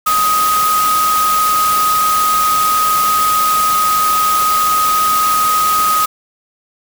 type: tone in noise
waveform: sine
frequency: 1254 Hz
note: D#6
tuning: 13 cents sharp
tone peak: -11 dBFS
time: 0.06-6.06 s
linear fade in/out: 10 ms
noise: white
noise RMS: -20 dBFS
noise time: 0.06-6.06 s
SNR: +6 dB
effects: none